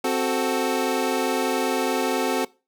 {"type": "chord", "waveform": "25% pulse", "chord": "F# diminished", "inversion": "second", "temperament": "equal", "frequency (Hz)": [261.6, 370, 440], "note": ["C4", "F#4", "A4"], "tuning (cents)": [0, 0, 0], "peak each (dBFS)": -22, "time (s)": [0.04, 2.45], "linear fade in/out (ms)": 5, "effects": ["noise-tail reverb RT60 0.3 s tail -22 dB re dry"]}